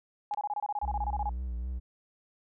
sine tone bursts, 830.6 Hz, G#5, in tune, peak -29 dBFS, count 16, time 0.31-1.293 s, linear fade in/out 2 ms, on 38 ms, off 25 ms
click, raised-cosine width 0.2 ms, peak -27 dBFS, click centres 0.338 s
triangle tone with vibrato, 61.2 Hz, B1, 15 cents flat, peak -30 dBFS, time 0.82-1.8 s, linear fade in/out 20 ms, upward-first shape triangle, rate 3.7 Hz, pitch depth 90 cents each way
effects none

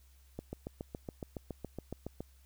click train, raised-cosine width 2 ms, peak -26 dBFS, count 14, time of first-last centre 0.39-2.206 s, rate 7.16 Hz, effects added 66 Hz sine -59 dBFS peak until 2.45 s + white hiss -69 dBFS RMS until 2.45 s

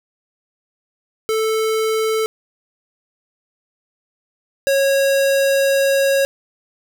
square tone pair in turn, 440 / 548.7 Hz, A4 / C#5, 0 / -18 cents, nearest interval major third, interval 382 cents, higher second, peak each -17 / -14 dBFS, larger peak second, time 1.29-2.26 / 4.67-6.25 s, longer second, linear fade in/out 0 ms, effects none

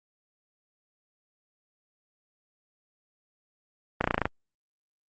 slowing click train, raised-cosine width 0.5 ms, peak -8 dBFS, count 8, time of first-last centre 4.01-4.255 s, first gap 32 ms, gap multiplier 1.03, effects Opus 24 kbps

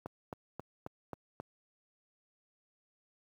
click train, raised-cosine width 1 ms, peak -26 dBFS, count 6, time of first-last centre 0.06-1.4 s, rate 3.73 Hz, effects high-pass 80 Hz 12 dB/octave + 10-bit

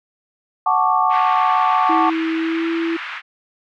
sine chord, D major seventh, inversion first, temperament equal, 740 / 880 / 1108.7 / 1174.7 Hz, F#5 / A5 / C#6 / D6, 0 / 0 / 0 / 0 cents, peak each -19 dBFS, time 0.66-2.1 s, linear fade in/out 5 ms
white band-pass noise, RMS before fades -30 dBFS, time 1.09-3.22 s, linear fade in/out 50 ms, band 1100 to 2500 Hz, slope 24 dB/octave
sine tone with pitch glide, 324.4 to 331.6 Hz, E4 to E4, -28 to +10 cents, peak -18 dBFS, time 1.89-2.97 s, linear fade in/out 10 ms, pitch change +38 cents, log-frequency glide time 2.36-2.72 s
effects none

